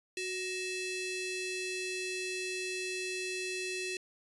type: ring-modulated tone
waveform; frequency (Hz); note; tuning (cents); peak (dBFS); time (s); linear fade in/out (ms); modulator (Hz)
sawtooth; 1500; F#6; +23; -28; 0.17-3.97; 2; 1130
effects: resampled to 24000 Hz